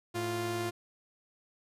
sawtooth tone pair together, 110 / 349.2 Hz, A2 / F4, 0 / 0 cents, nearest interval octave + minor sixth, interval 2000 cents, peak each -34 / -29 dBFS, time 0.14-0.71 s, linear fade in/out 20 ms, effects resampled to 32000 Hz

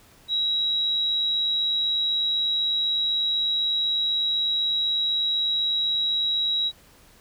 sine tone, 3864 Hz, B7, 39 cents flat, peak -21 dBFS, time 0.28-6.72 s, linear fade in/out 50 ms, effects pink hiss -54 dBFS RMS until 7.2 s

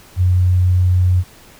sine tone, 90.7 Hz, F#2, 34 cents flat, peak -10 dBFS, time 0.16-1.24 s, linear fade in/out 50 ms, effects pink hiss -44 dBFS RMS until 1.59 s

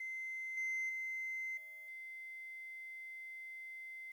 sine tone with level steps, 2070 Hz, C7, 19 cents flat, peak -40 / -34 / -38 / -49 / -46 dBFS, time 0-4.12 s, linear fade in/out 5 ms, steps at 0.57 / 0.89 / 1.57 / 1.88 s, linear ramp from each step 5 ms, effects tanh soft clip ceiling -34 dBFS + 11-bit

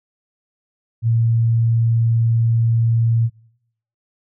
sine tone, 115.1 Hz, A#2, 22 cents flat, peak -13 dBFS, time 1.02-3.3 s, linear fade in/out 50 ms, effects noise-tail reverb RT60 0.8 s tail -24 dB re dry

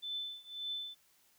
sine tone with tremolo, 3520 Hz, A7, in tune, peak -35 dBFS, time 0.02-0.95 s, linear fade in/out 20 ms, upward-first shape triangle, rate 1.8 Hz, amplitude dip 95%, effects white hiss -69 dBFS RMS until 1.38 s

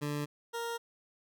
20% pulse tone pair in turn, 146.83 / 466.2 Hz, D3 / A#4, 0 / 0 cents, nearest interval octave + minor sixth, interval 2000 cents, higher second, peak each -28 / -30 dBFS, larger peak first, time 0.01-0.26 / 0.53-0.78 s, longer neither, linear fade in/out 20 ms, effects none

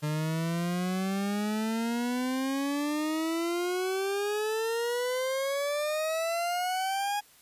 40% pulse exponential sweep, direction up, 149.1 to 830.6 Hz, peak -27 dBFS, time 0.02-7.21 s, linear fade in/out 20 ms, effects white hiss -58 dBFS RMS until 7.41 s + resampled to 32000 Hz

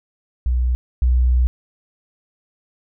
sine tone pair in turn, 61.74 / 62.07 Hz, B1 / B1, 0 / +9 cents, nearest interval unison, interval 9 cents, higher second, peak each -15 / -12 dBFS, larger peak second, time 0.46-0.75 / 1.02-1.47 s, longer second, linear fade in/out 0 ms, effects none

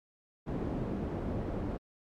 white low-pass noise, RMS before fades -35 dBFS, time 0.46-1.78 s, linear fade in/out 20 ms, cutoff 330 Hz, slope 12 dB/octave, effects MP3 96 kbps

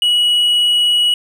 triangle tone, 2921 Hz, F#7, 23 cents flat, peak -9 dBFS, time 0.02-1.14 s, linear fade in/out 2 ms, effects none

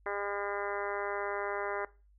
harmonic tone, 202.1 Hz, G#3, 47 cents flat, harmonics 2 / 3 / 4 / 5 / 6 / 7 / 8 / 9 / 10, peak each -38 / -40 / -41 / -42 / -43 / -43 / -44 / -45 / -45 dBFS, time 0.06-1.85 s, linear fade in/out 2 ms, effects noise-tail reverb RT60 0.3 s tail -19 dB re dry + added 50 Hz sine -60 dBFS peak until 2.18 s

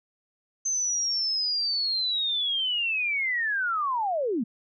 sine linear sweep, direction down, 6260 to 201 Hz, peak -24 dBFS, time 0.65-4.44 s, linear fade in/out 10 ms, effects none

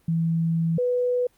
sine tone pair in turn, 164.81 / 493.9 Hz, E3 / B4, 0 / 0 cents, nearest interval octave + perfect fifth, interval 1900 cents, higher second, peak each -20 dBFS, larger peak neither, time 0.08-0.78 / 0.78-1.27 s, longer first, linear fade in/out 5 ms, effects pink hiss -63 dBFS RMS until 1.37 s + Opus 32 kbps

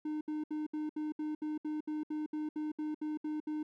triangle tone bursts, 305.1 Hz, D#4, 34 cents flat, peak -32 dBFS, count 16, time 0.05-3.63 s, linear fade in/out 5 ms, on 160 ms, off 68 ms, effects none

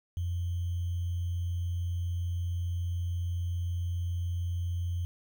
sine tone with sample-and-hold, 87.31 Hz, F2, in tune, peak -29 dBFS, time 0.17-5.05 s, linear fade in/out 0 ms, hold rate 3150 Hz, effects none

